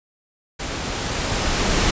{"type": "noise with level ramp", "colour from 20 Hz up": "pink", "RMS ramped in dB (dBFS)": [-28, -18], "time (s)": [0.59, 1.91], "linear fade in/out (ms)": 10, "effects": ["resampled to 16000 Hz"]}